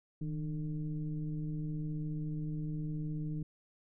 sine tone with frequency modulation, 155.56 Hz, D#3, in tune, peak -34 dBFS, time 0.21-3.43 s, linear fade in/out 5 ms, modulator 146 Hz, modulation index 0.79, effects none

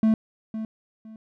triangle tone with echo, 220 Hz, A3, in tune, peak -14 dBFS, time 0.03-0.14 s, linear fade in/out 2 ms, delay 510 ms, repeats 2, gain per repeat -12 dB, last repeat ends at 1.16 s, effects none

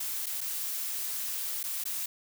blue noise with dropouts, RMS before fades -34 dBFS, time 0-2.06 s, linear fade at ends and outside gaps 5 ms, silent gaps 0.26-0.265 / 0.408-0.412 / 1.631-1.638 / 1.839-1.854 s, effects none

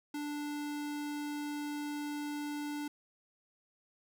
square tone, 293.7 Hz, D4, in tune, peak -37 dBFS, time 0.14-2.88 s, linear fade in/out 5 ms, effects none

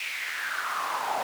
brown noise with high-pass filter sweep, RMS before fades -31 dBFS, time 0-1.23 s, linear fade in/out 2 ms, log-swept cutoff 2500 to 760 Hz, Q 4.6, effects none

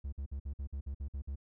triangle tone bursts, 69.3 Hz, C#2, in tune, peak -34 dBFS, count 10, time 0.04-1.358 s, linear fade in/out 10 ms, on 85 ms, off 52 ms, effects none

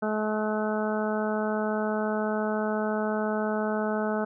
harmonic tone, 214.2 Hz, A3, 46 cents flat, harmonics 1 / 2 / 3 / 4 / 5 / 6 / 7, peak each -29 / -31 / -31 / -35 / -42 / -37 / -37 dBFS, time 0.02-4.25 s, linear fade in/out 10 ms, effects none

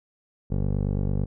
15% pulse tone with low-pass filter, 49 Hz, G1, in tune, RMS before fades -25 dBFS, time 0.5-1.26 s, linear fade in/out 20 ms, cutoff 390 Hz, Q 0.93, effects none

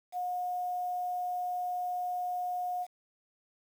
sine tone with quantisation, 721 Hz, F#5, 45 cents flat, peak -31 dBFS, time 0.12-2.87 s, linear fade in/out 50 ms, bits 9, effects none

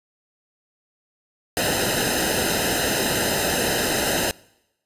pink noise with comb filter, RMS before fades -22 dBFS, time 1.57-4.31 s, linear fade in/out 0 ms, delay 0.88 ms, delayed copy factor -0.9, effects noise-tail reverb RT60 0.9 s tail -24 dB re dry + resampled to 32000 Hz

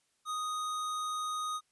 square tone, 1244.5 Hz, D#6, in tune, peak -34 dBFS, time 0.25-1.61 s, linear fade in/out 50 ms, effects white hiss -75 dBFS RMS until 1.71 s + resampled to 24000 Hz

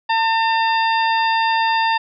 harmonic tone with a mistuned harmonic, 902 Hz, A5, 43 cents sharp, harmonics 1 / 2 / 3 / 4 / 5, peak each -16 / -22 / -26 / -28 / -30 dBFS, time 0.09-1.98 s, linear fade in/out 10 ms, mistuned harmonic 5, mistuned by +96 cents, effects none

